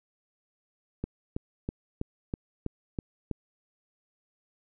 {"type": "click train", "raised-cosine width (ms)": 3, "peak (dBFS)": -18, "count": 8, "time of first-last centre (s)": [1.04, 3.313], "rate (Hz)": 3.08, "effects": []}